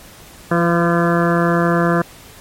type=harmonic tone with a mistuned harmonic; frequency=170.9 Hz; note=F3; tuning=37 cents flat; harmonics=1 / 2 / 3 / 4 / 6 / 7 / 8 / 9 / 10; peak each=-16 / -19 / -21 / -22 / -24 / -24 / -25 / -26 / -26 dBFS; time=0.51-2.02 s; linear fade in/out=5 ms; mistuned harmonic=3; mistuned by=-15 cents; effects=pink hiss -41 dBFS RMS until 2.4 s + MP3 64 kbps